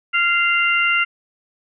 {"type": "harmonic tone", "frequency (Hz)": 694, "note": "F5", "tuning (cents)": -11, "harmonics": [2, 3, 4], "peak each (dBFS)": [-19, -19, -19], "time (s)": [0.13, 1.05], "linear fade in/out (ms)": 20, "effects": []}